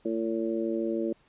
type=harmonic tone; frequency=112.9 Hz; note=A2; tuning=45 cents sharp; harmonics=2 / 3 / 4 / 5; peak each=-33 / -29 / -35 / -35 dBFS; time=0.05-1.13 s; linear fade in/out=5 ms; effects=pink hiss -64 dBFS RMS until 1.28 s + resampled to 8000 Hz